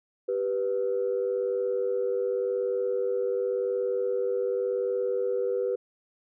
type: tone pair together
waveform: sine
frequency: 391.2 / 492.1 Hz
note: G4 / B4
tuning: -4 / -6 cents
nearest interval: major third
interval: 398 cents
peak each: -28 / -26 dBFS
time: 0.28-5.76 s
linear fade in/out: 10 ms
effects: tanh soft clip ceiling -18 dBFS